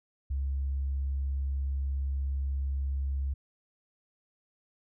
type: tone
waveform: sine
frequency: 68.4 Hz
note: C#2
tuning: 23 cents flat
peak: -27 dBFS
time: 0.3-3.34 s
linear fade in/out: 10 ms
effects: tanh soft clip ceiling -24 dBFS